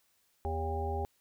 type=harmonic tone; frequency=80.2 Hz; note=E2; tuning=47 cents flat; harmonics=1 / 3 / 5 / 7 / 9 / 10; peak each=-34 / -46 / -38 / -44 / -46 / -37 dBFS; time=0.45-1.05 s; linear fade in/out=0 ms; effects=white hiss -72 dBFS RMS until 1.2 s